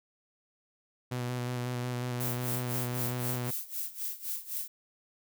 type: tone with vibrato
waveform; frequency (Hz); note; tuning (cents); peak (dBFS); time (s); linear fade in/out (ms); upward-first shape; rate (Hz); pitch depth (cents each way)
sawtooth; 123.47; B2; 0; -28; 1.11-3.51; 10; square; 5.5; 17
type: noise with tremolo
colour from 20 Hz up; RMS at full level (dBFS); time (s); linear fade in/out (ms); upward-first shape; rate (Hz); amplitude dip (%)
violet; -34; 2.2-4.68; 5; sine; 3.9; 85
effects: none